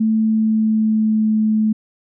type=tone with pitch glide; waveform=sine; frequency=220 to 216.6 Hz; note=A3 to A3; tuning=0 to -27 cents; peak=-13 dBFS; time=0-1.73 s; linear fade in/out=10 ms; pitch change=-27 cents; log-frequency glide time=0.14-1.35 s; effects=none